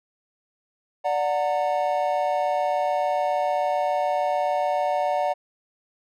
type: chord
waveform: triangle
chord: D augmented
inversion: none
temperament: just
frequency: 587.3 / 734.2 / 917.7 Hz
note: D5 / F#5 / A#5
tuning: 0 / -14 / -27 cents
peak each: -23 / -22 / -27 dBFS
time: 1.04-5.34 s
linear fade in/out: 20 ms
effects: none